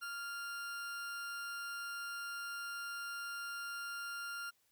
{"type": "tone with amplitude modulation", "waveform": "40% pulse", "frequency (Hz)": 1396.9, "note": "F6", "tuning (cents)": 0, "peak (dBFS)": -39, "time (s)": [0.01, 4.51], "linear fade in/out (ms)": 20, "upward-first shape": "sine", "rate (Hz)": 281, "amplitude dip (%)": 25, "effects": ["white hiss -75 dBFS RMS until 4.71 s"]}